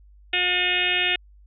harmonic tone, 360.1 Hz, F#4, 47 cents flat, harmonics 1 / 2 / 4 / 5 / 6 / 7 / 8 / 9 / 10, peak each -33 / -33 / -33 / -28 / -28 / -25 / -25 / -32 / -30 dBFS, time 0.33-1.16 s, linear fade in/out 5 ms, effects added 50 Hz sine -48 dBFS peak until 1.46 s

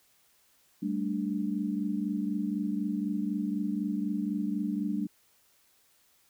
sine chord, G suspended second, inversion none, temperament equal, 196 / 220 / 293.7 Hz, G3 / A3 / D4, 0 / 0 / 0 cents, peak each -32 / -33 / -33 dBFS, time 0.82-5.07 s, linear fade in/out 10 ms, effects white hiss -66 dBFS RMS until 6.29 s

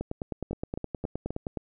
two click trains, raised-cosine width 2 ms, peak -19 / -18 dBFS, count 4 / 16, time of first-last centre 0.51-1.306 / 0.01-1.573 s, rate 3.77 / 9.6 Hz, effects none

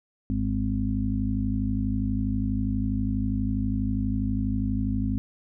harmonic tone, 52.3 Hz, G#1, 13 cents sharp, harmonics 1 / 2 / 4 / 5, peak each -29 / -29 / -29 / -29 dBFS, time 0.3-5.18 s, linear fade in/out 0 ms, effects none

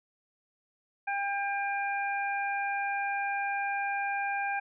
harmonic tone, 800 Hz, G5, 35 cents sharp, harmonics 1 / 2 / 3, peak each -31 / -34 / -36 dBFS, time 1.07-4.6 s, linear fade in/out 10 ms, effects none

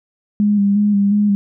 sine tone with vibrato, 203.7 Hz, G#3, 33 cents flat, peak -11 dBFS, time 0.4-1.35 s, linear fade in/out 0 ms, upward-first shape square, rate 2.8 Hz, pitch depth 29 cents each way, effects none

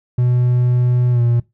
triangle tone with pitch glide, 123.47 to 119.13 Hz, B2 to A#2, 0 to +38 cents, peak -10 dBFS, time 0.18-1.4 s, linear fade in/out 5 ms, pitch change -62 cents, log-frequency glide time 1.11-1.21 s, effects noise-tail reverb RT60 0.2 s tail -20 dB re dry

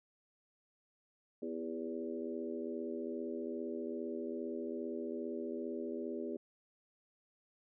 harmonic tone with a mistuned harmonic, 82.41 Hz, E2, in tune, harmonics 3 / 4 / 5 / 6 / 7, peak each -43 / -43 / -42 / -50 / -48 dBFS, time 1.42-6.37 s, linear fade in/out 5 ms, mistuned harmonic 5, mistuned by -31 cents, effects none

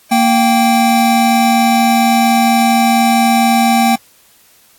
square tone pair together, 231.9 / 780 Hz, A#3 / G5, -9 / -9 cents, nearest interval octave + major sixth, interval 2100 cents, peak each -12 dBFS, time 0.11-3.96 s, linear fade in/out 10 ms, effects white hiss -48 dBFS RMS until 4.78 s + AAC 64 kbps

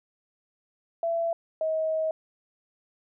sine tone pair in turn, 670 / 634.7 Hz, E5 / D#5, +28 / +34 cents, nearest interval minor second, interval 94 cents, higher first, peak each -24 dBFS, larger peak neither, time 1.03-1.33 / 1.61-2.11 s, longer second, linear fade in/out 2 ms, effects none

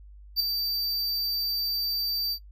square tone with ADSR envelope, 4648 Hz, D8, 19 cents flat, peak -19 dBFS, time 0.36-2.39 s, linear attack 41 ms, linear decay 4 ms, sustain -7 dB, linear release 71 ms, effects noise-tail reverb RT60 0.1 s tail -18 dB re dry + added 50 Hz sine -45 dBFS peak until 2.51 s

